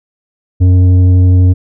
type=tone with tanh clipping; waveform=sine; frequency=91.2 Hz; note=F#2; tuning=24 cents flat; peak=-5 dBFS; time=0.6-1.54 s; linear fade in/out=20 ms; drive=8 dB; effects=none